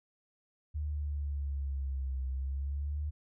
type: exponential two-way sweep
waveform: sine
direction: down then up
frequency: 75.5 to 65 to 75.5 Hz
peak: -32 dBFS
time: 0.74-3.11 s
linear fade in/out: 20 ms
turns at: 2.27 s
effects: none